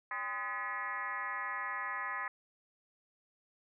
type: tone with frequency modulation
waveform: sine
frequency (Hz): 1480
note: F#6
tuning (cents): 0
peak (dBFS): -35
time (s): 0.11-2.28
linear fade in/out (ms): 2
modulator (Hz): 227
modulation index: 2.6
effects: none